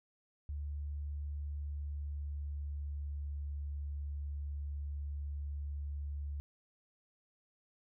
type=tone with pitch glide; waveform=sine; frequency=72.8 to 72.05 Hz; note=D2 to D2; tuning=-15 to -33 cents; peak=-37 dBFS; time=0.49-6.4 s; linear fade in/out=0 ms; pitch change=-18 cents; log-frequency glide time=1.45-3.43 s; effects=none